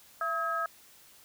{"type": "tone cluster", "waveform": "sine", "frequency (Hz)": [670, 1279, 1630], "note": ["E5", "D#6", "G#6"], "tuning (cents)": [28, 47, -33], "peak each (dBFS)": [-36, -30, -36], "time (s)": [0.21, 0.66], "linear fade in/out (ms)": 2, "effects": ["white hiss -57 dBFS RMS until 1.24 s"]}